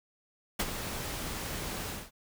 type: noise with ADSR envelope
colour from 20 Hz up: pink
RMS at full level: -28 dBFS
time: 0.59-2.11 s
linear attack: 11 ms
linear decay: 42 ms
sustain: -9 dB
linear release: 210 ms
effects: none